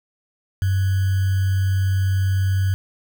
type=tone with sample-and-hold; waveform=sine; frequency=95.5 Hz; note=G2; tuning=45 cents flat; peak=-16 dBFS; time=0.62-2.74 s; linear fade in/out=0 ms; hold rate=1575 Hz; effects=none